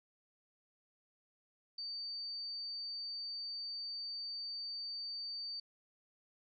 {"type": "tone", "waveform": "sine", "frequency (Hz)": 4600, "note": "D8", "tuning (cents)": -37, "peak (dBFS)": -40, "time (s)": [1.78, 5.6], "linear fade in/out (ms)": 5, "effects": []}